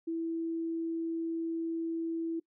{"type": "tone", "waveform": "sine", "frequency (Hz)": 329.6, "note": "E4", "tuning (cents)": 0, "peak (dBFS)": -31, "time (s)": [0.07, 2.4], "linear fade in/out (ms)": 10, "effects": ["noise-tail reverb RT60 0.1 s tail -22 dB re dry"]}